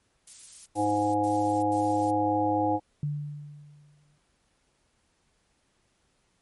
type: noise bursts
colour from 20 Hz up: violet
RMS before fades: -41 dBFS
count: 4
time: 0.27-2.106 s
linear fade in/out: 5 ms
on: 390 ms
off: 92 ms
type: harmonic tone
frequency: 103.83 Hz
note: G#2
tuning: in tune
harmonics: 1 / 3 / 5 / 7 / 8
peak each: -35 / -27 / -30 / -30 / -27 dBFS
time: 0.75-2.8 s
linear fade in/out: 50 ms
type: tone with exponential decay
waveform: sine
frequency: 146.83 Hz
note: D3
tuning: in tune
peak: -25 dBFS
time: 3.03-4.18 s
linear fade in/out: 2 ms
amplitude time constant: 250 ms
effects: pink hiss -70 dBFS RMS until 6.41 s + MP3 48 kbps